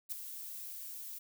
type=noise with ADSR envelope; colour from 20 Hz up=violet; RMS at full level=-36 dBFS; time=0.09-1.19 s; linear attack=28 ms; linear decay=12 ms; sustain=-9 dB; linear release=11 ms; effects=none